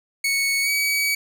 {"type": "tone with pitch glide", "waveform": "sawtooth", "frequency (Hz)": [2217, 2270], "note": ["C#7", "C#7"], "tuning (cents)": [0, 41], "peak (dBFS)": -16, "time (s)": [0.24, 1.15], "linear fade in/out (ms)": 5, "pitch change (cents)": 41, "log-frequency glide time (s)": [0.62, 0.7], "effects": []}